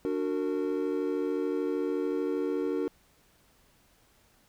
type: chord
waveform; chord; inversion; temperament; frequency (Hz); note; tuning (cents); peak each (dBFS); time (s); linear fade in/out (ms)
triangle; D augmented; none; just; 293.7 / 367.1 / 458.9; D4 / F#4 / A#4; 0 / -14 / -27; -30; 0.05-2.88; 0
effects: pink hiss -64 dBFS RMS until 4.48 s